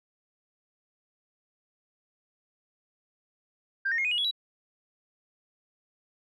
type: tone with pitch steps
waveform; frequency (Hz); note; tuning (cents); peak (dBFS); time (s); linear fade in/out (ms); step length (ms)
sine; 1587 / 1844.2 / 2143 / 2490 / 2894 / 3363 / 3908; G6 / A#6 / C7 / D#7 / F#7 / G#7 / B7; +21 / -19 / +41 / +1 / -39 / +21 / -19; -24; 3.85-4.312; 10; 66
effects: tanh soft clip ceiling -20 dBFS